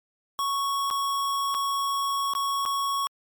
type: tone with dropouts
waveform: square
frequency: 1108.7 Hz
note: C#6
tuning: in tune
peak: -25 dBFS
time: 0.39-3.07 s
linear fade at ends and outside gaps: 0 ms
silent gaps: 0.902-0.91 / 1.543-1.548 / 2.336-2.351 / 2.653-2.66 s
effects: MP3 96 kbps